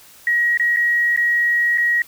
sine tone with dropouts, 1900 Hz, A#6, 33 cents sharp, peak -14 dBFS, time 0.27-2.02 s, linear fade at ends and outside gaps 2 ms, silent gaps 0.574-0.597 / 0.763-0.769 / 1.163-1.174 / 1.776-1.781 s, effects white hiss -46 dBFS RMS until 2.07 s

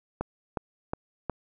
click train, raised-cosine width 1 ms, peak -15 dBFS, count 4, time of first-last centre 0.21-1.297 s, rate 2.76 Hz, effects none

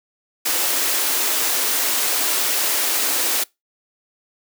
white high-pass noise, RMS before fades -20 dBFS, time 0.45-3.44 s, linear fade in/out 10 ms, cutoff 250 Hz, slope 96 dB/octave, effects noise-tail reverb RT60 0.2 s tail -24 dB re dry

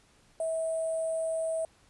sine tone with sample-and-hold, 649 Hz, E5, 27 cents flat, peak -28 dBFS, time 0.4-1.65 s, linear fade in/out 2 ms, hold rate 8820 Hz, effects pink hiss -63 dBFS RMS until 1.89 s + resampled to 24000 Hz

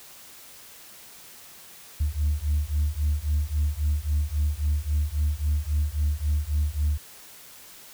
sine beating tone pair, 72.8 / 76.5 Hz, D2 / D#2, -15 / -29 cents, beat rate 3.7 Hz, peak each -24 dBFS, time 2-6.98 s, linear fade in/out 10 ms, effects tanh soft clip ceiling -17 dBFS + white hiss -47 dBFS RMS until 7.93 s

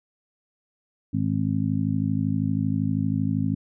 harmonic tone, 52.7 Hz, G#1, 26 cents sharp, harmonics 2 / 3 / 4 / 5, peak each -27 / -27 / -27 / -27 dBFS, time 1.13-3.55 s, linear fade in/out 10 ms, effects none

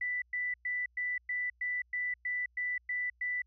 sine tone bursts, 1980 Hz, B6, 4 cents sharp, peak -31 dBFS, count 11, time 0.01-3.42 s, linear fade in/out 5 ms, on 210 ms, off 110 ms, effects added 60 Hz sine -66 dBFS peak until 3.46 s

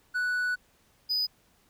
triangle tone pair in turn, 1480 / 4978 Hz, F#6 / D#8, 0 / 0 cents, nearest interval octave + major sixth, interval 2100 cents, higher second, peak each -24 dBFS, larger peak neither, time 0.14-0.56 / 1.09-1.27 s, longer first, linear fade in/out 20 ms, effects pink hiss -65 dBFS RMS until 1.69 s

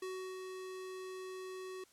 square tone with ADSR envelope, 373.7 Hz, F#4, 17 cents sharp, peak -40 dBFS, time 0.02-1.84 s, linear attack 5 ms, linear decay 340 ms, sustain -4 dB, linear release 4 ms, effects white hiss -67 dBFS RMS until 1.92 s + low-pass 11000 Hz 12 dB/octave

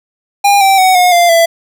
square tone with pitch steps, 807 / 777.3 / 748.6 / 721 / 694.5 / 668.9 Hz, G#5 / G5 / F#5 / F#5 / F5 / E5, -50 / -15 / +20 / -45 / -10 / +25 cents, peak -6 dBFS, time 0.44-1.46 s, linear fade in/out 10 ms, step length 170 ms, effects none

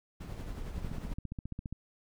brown noise with tremolo, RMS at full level -38 dBFS, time 0.2-1.14 s, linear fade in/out 10 ms, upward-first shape triangle, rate 11 Hz, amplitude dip 45%
click train, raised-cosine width 5 ms, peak -26 dBFS, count 15, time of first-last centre 0.78-1.726 s, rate 14.8 Hz
effects none

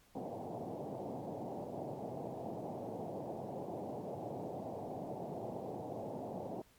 white band-pass noise, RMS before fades -43 dBFS, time 0.15-6.62 s, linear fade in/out 5 ms, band 100 to 800 Hz, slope 48 dB/octave, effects pink hiss -67 dBFS RMS until 6.78 s + MP3 96 kbps

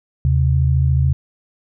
sine tone pair together, 78.81 / 132.8 Hz, D#2 / C3, +23 / +26 cents, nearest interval major sixth, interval 903 cents, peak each -15 dBFS, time 0.25-1.13 s, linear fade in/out 0 ms, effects none

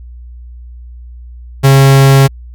45% pulse tone, 136.3 Hz, C#3, 29 cents flat, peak -3 dBFS, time 1.63-2.28 s, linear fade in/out 20 ms, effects added 60 Hz sine -28 dBFS peak until 2.54 s

